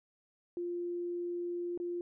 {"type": "tone with dropouts", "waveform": "sine", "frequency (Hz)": 349.2, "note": "F4", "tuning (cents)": 0, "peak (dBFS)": -34, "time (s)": [0.57, 2.01], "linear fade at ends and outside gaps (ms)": 1, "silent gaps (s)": [1.776, 1.8], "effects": []}